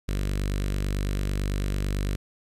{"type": "tone with notch filter", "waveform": "sawtooth", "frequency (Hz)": 49, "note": "G1", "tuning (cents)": 0, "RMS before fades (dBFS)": -27, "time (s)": [0.08, 2.16], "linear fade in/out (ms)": 10, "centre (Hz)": 840, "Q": 0.95, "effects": ["resampled to 32000 Hz", "10-bit"]}